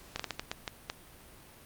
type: slowing click train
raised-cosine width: 0.2 ms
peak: -16 dBFS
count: 8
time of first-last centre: 0.16-0.899 s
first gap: 35 ms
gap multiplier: 1.36
effects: pink hiss -54 dBFS RMS until 1.65 s + Opus 48 kbps